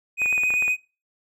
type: tone with vibrato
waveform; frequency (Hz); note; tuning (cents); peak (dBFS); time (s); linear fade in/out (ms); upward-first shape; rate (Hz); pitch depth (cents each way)
triangle; 2489; D#7; 0; -18; 0.17-0.77; 50; sine; 7.6; 14
type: clicks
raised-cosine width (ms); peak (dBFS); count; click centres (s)
0.5; -20; 9; 0.218 / 0.259 / 0.327 / 0.379 / 0.435 / 0.505 / 0.539 / 0.624 / 0.68
effects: noise-tail reverb RT60 0.3 s tail -21 dB re dry